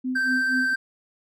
sine tone with tremolo, 255.9 Hz, C4, 38 cents flat, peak -23 dBFS, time 0.04-0.74 s, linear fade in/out 10 ms, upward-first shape sine, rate 4.2 Hz, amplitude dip 90%
triangle tone with vibrato, 1560 Hz, G6, 9 cents flat, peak -19 dBFS, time 0.15-0.76 s, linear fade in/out 10 ms, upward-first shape square, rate 19 Hz, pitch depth 11 cents each way
effects none

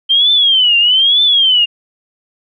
sine tone with vibrato, 3136 Hz, G7, in tune, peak -7 dBFS, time 0.09-1.66 s, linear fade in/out 20 ms, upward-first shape triangle, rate 1.1 Hz, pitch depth 220 cents each way, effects none

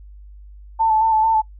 sine tone with vibrato, 883 Hz, A5, 6 cents sharp, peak -13 dBFS, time 0.79-1.42 s, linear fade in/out 20 ms, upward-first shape square, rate 4.5 Hz, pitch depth 24 cents each way, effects noise-tail reverb RT60 0.1 s tail -21 dB re dry + added 50 Hz sine -38 dBFS peak until 1.59 s

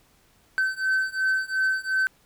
triangle beating tone pair, 1534 / 1536.8 Hz, G6 / G6, -38 / -35 cents, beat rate 2.8 Hz, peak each -24 / -23 dBFS, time 0.58-2.07 s, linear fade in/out 0 ms, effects pink hiss -61 dBFS RMS until 2.25 s

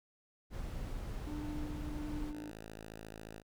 brown noise, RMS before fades -41 dBFS, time 0.5-2.34 s, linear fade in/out 50 ms
triangle tone with tremolo, 299.2 Hz, D4, 32 cents sharp, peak -38 dBFS, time 1.27-2.51 s, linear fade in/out 5 ms, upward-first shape triangle, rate 1.4 Hz, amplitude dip 45%
5% pulse tone, 54.2 Hz, A1, 25 cents flat, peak -36 dBFS, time 2.31-3.43 s, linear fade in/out 50 ms
effects none

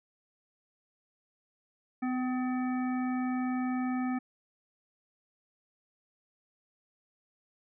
harmonic tone with a mistuned harmonic, 253.2 Hz, B3, 43 cents sharp, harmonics 1 / 3 / 5 / 7 / 9, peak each -29 / -39 / -43 / -46 / -48 dBFS, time 2.02-4.19 s, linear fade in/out 10 ms, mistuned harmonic 3, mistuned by +15 cents, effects none

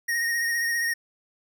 square tone with vibrato, 1864.7 Hz, A#6, in tune, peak -24 dBFS, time 0.08-0.94 s, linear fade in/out 10 ms, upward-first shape sine, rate 15 Hz, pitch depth 26 cents each way, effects none

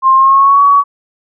sine tone with pitch glide, 1059 to 1128.5 Hz, C6 to C#6, +21 to +31 cents, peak -4 dBFS, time 0.02-0.84 s, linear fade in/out 50 ms, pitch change +110 cents, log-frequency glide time 0.15-0.62 s, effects none

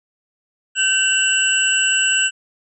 sine tone cluster, 1535 / 2744 / 2954 / 7790 Hz, G6 / F7 / F#7 / B8, -37 / -31 / -3 / -25 cents, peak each -20 dBFS, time 0.75-2.31 s, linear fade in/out 50 ms, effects none

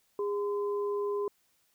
sine tone pair together, 408.5 / 1024 Hz, G#4 / C6, -29 / -38 cents, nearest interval octave + major third, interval 1591 cents, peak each -29 / -39 dBFS, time 0.19-1.28 s, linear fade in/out 2 ms, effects white hiss -71 dBFS RMS until 1.74 s

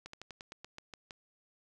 slowing click train, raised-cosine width 0.2 ms, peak -28 dBFS, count 10, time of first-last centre 0.06-1.108 s, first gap 74 ms, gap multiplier 1.11, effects none

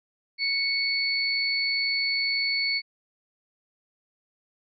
sine tone pair together, 2217 / 4441 Hz, C#7 / C#8, 0 / +2 cents, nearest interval octave, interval 1202 cents, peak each -26 / -26 dBFS, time 0.38-2.82 s, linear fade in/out 50 ms, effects none

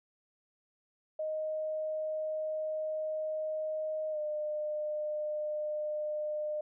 sine tone with pitch glide, 622.3 to 604.6 Hz, D#5 to D#5, 0 to -50 cents, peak -32 dBFS, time 1.19-6.61 s, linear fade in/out 5 ms, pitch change -50 cents, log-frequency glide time 4.11-4.18 s, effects none

